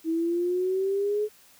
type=exponential sweep; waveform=sine; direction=up; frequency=321.1 to 427.3 Hz; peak=-23 dBFS; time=0.04-1.29 s; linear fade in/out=50 ms; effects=white hiss -56 dBFS RMS until 1.59 s